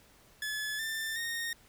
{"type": "tone with pitch steps", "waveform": "sawtooth", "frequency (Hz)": [1717, 1782.7, 1850.9], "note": ["A6", "A6", "A#6"], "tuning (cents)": [-43, 22, -13], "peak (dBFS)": -30, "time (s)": [0.42, 1.53], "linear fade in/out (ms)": 2, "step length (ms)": 370, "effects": ["pink hiss -61 dBFS RMS until 1.68 s"]}